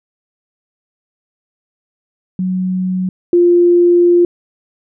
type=tone pair in turn; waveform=sine; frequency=185 / 349.2 Hz; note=F#3 / F4; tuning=0 / 0 cents; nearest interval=major seventh; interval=1100 cents; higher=second; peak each=-14 / -6 dBFS; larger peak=second; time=2.39-3.09 / 3.33-4.25 s; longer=second; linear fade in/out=2 ms; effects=none